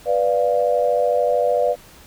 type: chord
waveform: sine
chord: B diminished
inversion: none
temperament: equal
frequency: 493.9 / 587.3 / 698.5 Hz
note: B4 / D5 / F5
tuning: 0 / 0 / 0 cents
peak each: -19 / -19 / -22 dBFS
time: 0.05-1.76 s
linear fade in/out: 50 ms
effects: pink hiss -46 dBFS RMS until 2.06 s